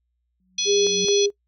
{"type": "tone with exponential growth", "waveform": "sine", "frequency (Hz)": 185, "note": "F#3", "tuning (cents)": 0, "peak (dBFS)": -26, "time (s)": [0.4, 1.05], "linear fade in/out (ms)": 2, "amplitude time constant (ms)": 140}
{"type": "harmonic tone", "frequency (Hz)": 842, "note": "G#5", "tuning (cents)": 24, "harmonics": [3, 4, 5, 6, 7], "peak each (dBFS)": [-32, -25, -27, -37, -25], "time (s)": [0.58, 1.26], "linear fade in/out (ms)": 5}
{"type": "tone with tremolo", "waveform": "sine", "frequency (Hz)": 406.5, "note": "G#4", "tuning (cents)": -37, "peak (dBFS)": -17, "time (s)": [0.65, 1.31], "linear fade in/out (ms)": 50, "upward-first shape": "square", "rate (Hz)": 2.3, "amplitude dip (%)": 55}
{"effects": ["noise-tail reverb RT60 0.1 s tail -21 dB re dry", "added 60 Hz sine -70 dBFS peak until 1.47 s"]}